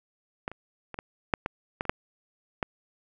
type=clicks; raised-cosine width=0.5 ms; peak=-16 / -26 / -23 / -19 / -7 / -14 / -13 / -25 / -6 / -12 dBFS; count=10; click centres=0.479 / 0.516 / 0.943 / 0.989 / 1.338 / 1.461 / 1.809 / 1.853 / 1.895 / 2.628 s; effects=none